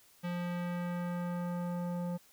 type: tone with low-pass filter sweep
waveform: square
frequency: 175.5 Hz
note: F3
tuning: 9 cents sharp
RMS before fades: -36 dBFS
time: 0.23-2.18 s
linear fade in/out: 20 ms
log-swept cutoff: 3000 to 760 Hz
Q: 1.1
effects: white hiss -63 dBFS RMS until 2.32 s